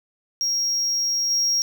triangle tone with level steps, 5600 Hz, F8, 4 cents sharp, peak -19 / -17 dBFS, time 0.41-1.62 s, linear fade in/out 0 ms, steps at 1.3 s, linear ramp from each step 10 ms, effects none

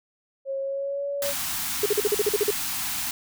sine tone with pitch glide, 543 to 565.4 Hz, C#5 to C#5, -36 to +34 cents, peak -26 dBFS, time 0.45-1.34 s, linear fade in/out 50 ms, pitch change +70 cents, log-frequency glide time 0.59-1.07 s
white band-stop noise, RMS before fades -29 dBFS, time 1.22-3.11 s, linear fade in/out 2 ms, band 320 to 690 Hz, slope 96 dB/octave
sine tone bursts, 415.3 Hz, G#4, in tune, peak -18 dBFS, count 10, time 1.83-2.507 s, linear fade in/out 5 ms, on 29 ms, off 43 ms
effects none

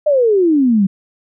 sine exponential sweep, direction down, 618 to 186.1 Hz, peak -9 dBFS, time 0.06-0.87 s, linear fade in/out 10 ms, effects none

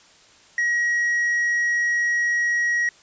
triangle tone, 1902 Hz, A#6, 34 cents sharp, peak -17 dBFS, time 0.58-2.89 s, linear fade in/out 2 ms, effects white hiss -52 dBFS RMS until 3.02 s + resampled to 16000 Hz

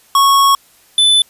square tone pair in turn, 1104 / 3505 Hz, C#6 / A7, -7 / -7 cents, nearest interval octave + minor sixth, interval 2000 cents, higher second, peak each -8 dBFS, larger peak neither, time 0.15-0.55 / 0.98-1.22 s, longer first, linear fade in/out 2 ms, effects white hiss -49 dBFS RMS until 1.29 s + resampled to 32000 Hz

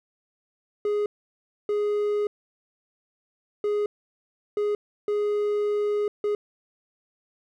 triangle tone bursts at uneven times, 415.3 Hz, G#4, in tune, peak -20 dBFS, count 6, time 0.85-1.06 / 1.69-2.27 / 3.64-3.86 / 4.57-4.75 / 5.08-6.08 / 6.24-6.35 s, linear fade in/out 2 ms, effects none

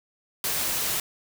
white noise, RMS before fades -27 dBFS, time 0.44-1 s, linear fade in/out 2 ms, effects none

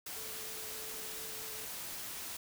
sine tone in noise, 437.6 Hz, A4, 9 cents flat, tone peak -53 dBFS, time 0.16-1.66 s, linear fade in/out 5 ms, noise white, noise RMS -43 dBFS, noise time 0.06-2.37 s, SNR -13 dB, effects none

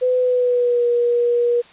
sine tone with pitch glide, 504 to 479 Hz, B4 to A#4, +35 to +47 cents, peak -14 dBFS, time 0.01-1.62 s, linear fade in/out 20 ms, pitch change -88 cents, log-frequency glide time 0.18-0.86 s, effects white hiss -46 dBFS RMS until 1.72 s + resampled to 8000 Hz

